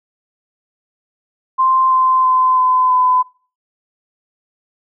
sine tone with pitch steps, 1045 / 1036 / 1027 / 1018.2 / 1009.4 Hz, C6 / C6 / C6 / C6 / B5, -2 / -17 / -33 / -47 / +38 cents, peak -10 dBFS, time 1.58-3.23 s, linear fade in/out 20 ms, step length 330 ms, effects noise-tail reverb RT60 0.4 s tail -23 dB re dry

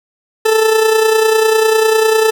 40% pulse tone with amplitude modulation, 440 Hz, A4, in tune, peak -6 dBFS, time 0.45-2.31 s, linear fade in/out 10 ms, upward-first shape sine, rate 30 Hz, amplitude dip 50%, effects none

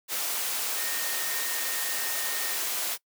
sine tone in noise, 1843 Hz, A#6, 20 cents flat, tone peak -38 dBFS, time 0.74-2.58 s, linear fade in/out 50 ms, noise white, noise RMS -30 dBFS, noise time 0.08-2.98 s, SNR -11 dB, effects noise-tail reverb RT60 0.1 s tail -22 dB re dry + high-pass 400 Hz 12 dB/octave

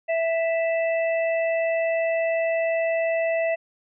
harmonic tone, 659.3 Hz, E5, in tune, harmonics 1 / 3 / 4, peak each -21 / -31 / -33 dBFS, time 0.08-3.56 s, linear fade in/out 20 ms, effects none

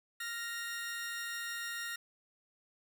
sawtooth tone pair together, 1396.9 / 1864.7 Hz, F6 / A#6, 0 / 0 cents, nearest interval perfect fourth, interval 500 cents, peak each -39 / -36 dBFS, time 0.2-1.96 s, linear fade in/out 5 ms, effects none

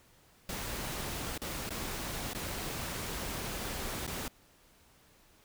pink noise with dropouts, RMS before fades -38 dBFS, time 0.49-4.28 s, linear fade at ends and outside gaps 2 ms, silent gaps 1.378-1.417 / 1.693-1.705 / 2.334-2.348 / 4.067-4.076 s, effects pink hiss -63 dBFS RMS until 5.44 s

